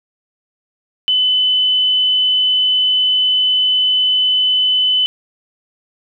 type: tone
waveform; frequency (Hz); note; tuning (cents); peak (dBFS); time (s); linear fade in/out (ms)
sine; 3016; F#7; +32; -11; 1.08-5.06; 0
effects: none